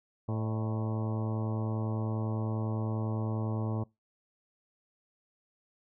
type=harmonic tone with a mistuned harmonic; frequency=110 Hz; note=A2; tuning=in tune; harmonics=1 / 2 / 3 / 4 / 5 / 6 / 7 / 8 / 9 / 10; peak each=-31 / -37 / -41 / -43 / -45 / -47 / -48 / -49 / -50 / -51 dBFS; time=0.28-3.84 s; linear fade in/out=10 ms; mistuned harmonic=6; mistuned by=-60 cents; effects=noise-tail reverb RT60 0.2 s tail -22 dB re dry